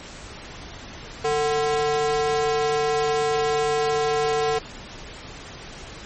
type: tone with high-pass filter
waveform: square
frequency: 148.9 Hz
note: D3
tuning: 24 cents sharp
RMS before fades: -22 dBFS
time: 1.24-4.59 s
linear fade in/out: 10 ms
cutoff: 530 Hz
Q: 3.2
effects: pink hiss -39 dBFS RMS until 6.05 s + MP3 32 kbps